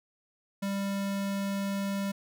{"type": "tone", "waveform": "square", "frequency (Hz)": 197.8, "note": "G3", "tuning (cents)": 16, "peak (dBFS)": -30, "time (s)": [0.62, 2.12], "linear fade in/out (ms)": 10, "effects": []}